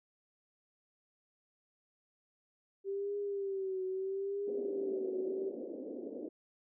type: tone with vibrato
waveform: sine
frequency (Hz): 390.3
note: G4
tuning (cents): -8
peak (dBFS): -34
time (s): 2.84-5.53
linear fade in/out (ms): 50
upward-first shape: triangle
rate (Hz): 0.75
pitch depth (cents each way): 80
type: band-pass noise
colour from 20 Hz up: pink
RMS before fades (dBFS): -43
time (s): 4.47-6.29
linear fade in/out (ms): 10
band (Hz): 250 to 540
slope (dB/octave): 48
effects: none